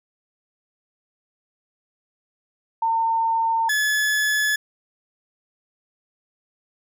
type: tone pair in turn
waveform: sine / 40% pulse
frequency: 907 / 1712.2 Hz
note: A#5 / A6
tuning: -48 / -48 cents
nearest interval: major seventh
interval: 1100 cents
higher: second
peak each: -18 dBFS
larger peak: neither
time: 2.82-3.69 / 3.69-4.56 s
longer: neither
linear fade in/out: 5 ms
effects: none